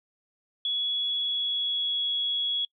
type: tone with pitch glide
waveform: sine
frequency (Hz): 3375 to 3348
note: G#7 to G#7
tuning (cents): +27 to +13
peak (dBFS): -25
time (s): 0.65-2.65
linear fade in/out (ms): 2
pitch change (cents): -14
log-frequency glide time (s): 0.99-2.08
effects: noise-tail reverb RT60 0.1 s tail -25 dB re dry